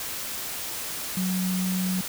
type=tone in noise; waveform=sine; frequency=185 Hz; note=F#3; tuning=in tune; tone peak=-24 dBFS; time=1.17-2.01 s; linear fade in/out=2 ms; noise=white; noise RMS=-33 dBFS; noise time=0-2.08 s; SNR=+6 dB; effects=none